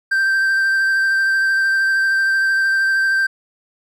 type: tone with vibrato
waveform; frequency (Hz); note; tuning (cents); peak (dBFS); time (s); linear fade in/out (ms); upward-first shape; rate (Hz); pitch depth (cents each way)
triangle; 1568; G6; 0; -12; 0.11-3.27; 10; triangle; 13; 16
effects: none